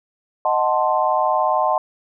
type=chord; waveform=sine; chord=D# diminished seventh; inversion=none; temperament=equal; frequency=622.3 / 740 / 880 / 1046.5 Hz; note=D#5 / F#5 / A5 / C6; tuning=0 / 0 / 0 / 0 cents; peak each=-21 dBFS; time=0.45-1.78 s; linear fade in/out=2 ms; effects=none